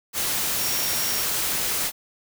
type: tone in noise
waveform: sine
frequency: 5588 Hz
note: F8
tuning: in tune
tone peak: -30 dBFS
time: 0.57-1.26 s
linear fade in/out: 50 ms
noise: white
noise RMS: -25 dBFS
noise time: 0.13-1.92 s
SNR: -8 dB
effects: none